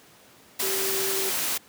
sine tone in noise, 386.6 Hz, G4, 24 cents flat, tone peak -30 dBFS, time 0.62-1.3 s, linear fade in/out 10 ms, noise white, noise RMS -27 dBFS, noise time 0.59-1.58 s, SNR -6 dB, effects pink hiss -53 dBFS RMS until 1.68 s + high-pass 150 Hz 12 dB/octave

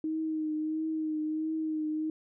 sine tone with vibrato, 312.6 Hz, D#4, 8 cents sharp, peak -29 dBFS, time 0.04-2.1 s, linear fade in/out 2 ms, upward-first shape triangle, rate 1.5 Hz, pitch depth 33 cents each way, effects none

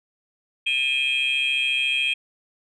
sine tone cluster, 2439 / 2573 / 3226 Hz, D#7 / E7 / G7, -35 / -43 / +49 cents, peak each -23 dBFS, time 0.66-2.14 s, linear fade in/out 10 ms, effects tanh soft clip ceiling -15 dBFS

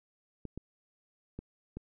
clicks, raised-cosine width 3 ms, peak -27 dBFS, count 4, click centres 0.453 / 0.576 / 1.39 / 1.77 s, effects none

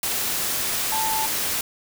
sine tone in noise, 880 Hz, A5, in tune, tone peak -24 dBFS, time 0.92-1.26 s, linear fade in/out 2 ms, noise white, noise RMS -25 dBFS, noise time 0.03-1.61 s, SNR -2 dB, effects none

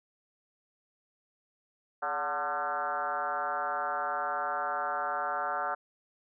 sine tone with frequency modulation, 1046.5 Hz, C6, in tune, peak -29 dBFS, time 2.02-5.75 s, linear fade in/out 10 ms, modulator 157 Hz, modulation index 2.9, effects none

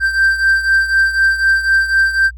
triangle beating tone pair, 1568 / 1572 Hz, G6 / G6, 0 / +4 cents, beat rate 4 Hz, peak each -10 / -15 dBFS, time 0-2.31 s, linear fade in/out 50 ms, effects added 60 Hz sine -30 dBFS peak until 2.37 s

